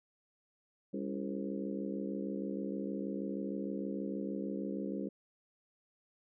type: harmonic tone with a mistuned harmonic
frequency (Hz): 66.4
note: C2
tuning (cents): +26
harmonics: 3 / 4 / 5 / 6 / 7 / 8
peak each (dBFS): -39 / -41 / -43 / -45 / -46 / -47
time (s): 0.93-5.09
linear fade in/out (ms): 10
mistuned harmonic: 4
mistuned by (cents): +89
effects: none